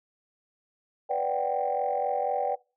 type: chord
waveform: sine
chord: G major seventh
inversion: first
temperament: equal with one note detuned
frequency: 493.9 / 580.6 / 740 / 784 Hz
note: B4 / D5 / F#5 / G5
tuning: 0 / -20 / 0 / 0 cents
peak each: -31 / -30 / -31 / -28 dBFS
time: 1.09-2.56 s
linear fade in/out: 20 ms
effects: noise-tail reverb RT60 0.3 s tail -22 dB re dry + tanh soft clip ceiling -17 dBFS